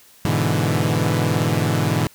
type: chord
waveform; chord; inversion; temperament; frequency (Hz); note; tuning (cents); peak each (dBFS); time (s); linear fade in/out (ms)
sawtooth; E dominant seventh; first; equal; 103.83 / 123.47 / 146.83 / 164.81; G#2 / B2 / D3 / E3; 0 / 0 / 0 / 0; -19; 0.25-2.07; 0
effects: white hiss -50 dBFS RMS until 2.14 s